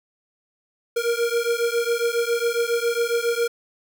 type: beating tone pair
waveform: square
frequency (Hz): 466.2 / 473.5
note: A#4 / A#4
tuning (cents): 0 / +27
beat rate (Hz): 7.3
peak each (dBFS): -24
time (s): 0.96-3.48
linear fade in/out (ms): 10
effects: none